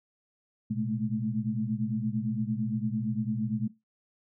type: tone cluster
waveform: sine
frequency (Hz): 116.5 / 128.1 / 212.6 / 221.4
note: A#2 / C3 / G#3 / A3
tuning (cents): -1 / -36 / +41 / +11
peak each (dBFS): -36 / -36 / -30 / -34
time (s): 0.7-3.68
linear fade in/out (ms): 10
effects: noise-tail reverb RT60 0.2 s tail -17 dB re dry